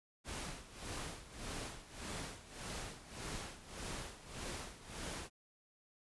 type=noise with tremolo; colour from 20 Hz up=pink; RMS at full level=-43 dBFS; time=0.24-5.3 s; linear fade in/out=50 ms; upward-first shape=sine; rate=1.7 Hz; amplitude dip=80%; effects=resampled to 24000 Hz